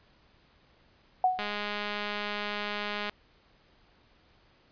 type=tone with exponential decay; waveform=sine; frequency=740 Hz; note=F#5; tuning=in tune; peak=-18 dBFS; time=1.24-1.57 s; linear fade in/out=2 ms; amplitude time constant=71 ms
type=click train; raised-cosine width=0.3 ms; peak=-18 dBFS; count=354; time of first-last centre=1.39-3.095 s; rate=207 Hz
effects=pink hiss -63 dBFS RMS until 4.71 s + resampled to 11025 Hz